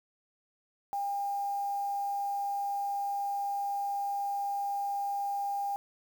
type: tone with quantisation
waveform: sine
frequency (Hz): 803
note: G5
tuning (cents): +41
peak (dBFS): -30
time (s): 0.93-5.76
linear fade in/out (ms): 0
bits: 8
effects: none